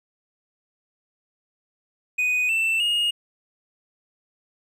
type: tone with pitch steps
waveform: triangle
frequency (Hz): 2489 / 2668 / 2859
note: D#7 / E7 / F7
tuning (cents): 0 / +20 / +40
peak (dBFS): -18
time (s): 2.18-3.11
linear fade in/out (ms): 10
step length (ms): 310
effects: none